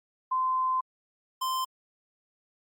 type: tone pair in turn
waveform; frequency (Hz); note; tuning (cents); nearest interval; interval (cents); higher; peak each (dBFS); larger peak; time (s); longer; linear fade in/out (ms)
sine / square; 1033 / 1038.9; C6 / C6; -22 / -13; unison; 9; second; -24 / -28; first; 0.31-0.81 / 1.41-1.65; first; 10
effects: Opus 48 kbps